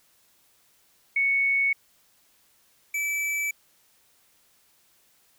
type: tone pair in turn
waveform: sine / square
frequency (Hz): 2217 / 2309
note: C#7 / D7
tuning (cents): 0 / -30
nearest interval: minor second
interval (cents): 70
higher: second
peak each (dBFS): -20 / -26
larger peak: first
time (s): 1.16-1.73 / 2.94-3.51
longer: neither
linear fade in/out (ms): 5
effects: white hiss -63 dBFS RMS until 5.38 s